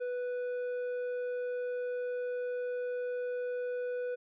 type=tone with tanh clipping; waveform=triangle; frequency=493.9 Hz; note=B4; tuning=in tune; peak=-34 dBFS; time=0-4.16 s; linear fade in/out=20 ms; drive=11 dB; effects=none